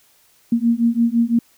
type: beating tone pair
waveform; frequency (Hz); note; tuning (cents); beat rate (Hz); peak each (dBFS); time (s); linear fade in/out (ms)
sine; 230.5 / 236.4; A#3 / A#3; -19 / +24; 5.9; -17; 0.52-1.39; 5
effects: white hiss -56 dBFS RMS until 1.57 s